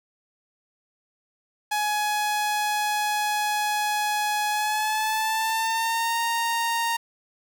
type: tone with pitch glide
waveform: sawtooth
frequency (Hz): 840 to 926.7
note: G#5 to A#5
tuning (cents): +19 to -10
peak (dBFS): -19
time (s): 1.71-6.97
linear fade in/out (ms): 10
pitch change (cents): +171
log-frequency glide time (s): 4.5-6.19
effects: 8-bit